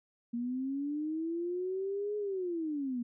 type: linear two-way sweep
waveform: sine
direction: up then down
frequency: 233.1 to 421 to 233.1 Hz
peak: -32 dBFS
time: 0.33-3.03 s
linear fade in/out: 10 ms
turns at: 2.17 s
effects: none